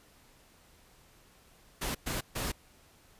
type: noise bursts at uneven times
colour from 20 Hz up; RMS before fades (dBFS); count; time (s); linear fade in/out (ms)
pink; -34; 3; 1.81-1.95 / 2.06-2.21 / 2.35-2.52; 10
effects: pink hiss -61 dBFS RMS until 3.19 s + resampled to 32000 Hz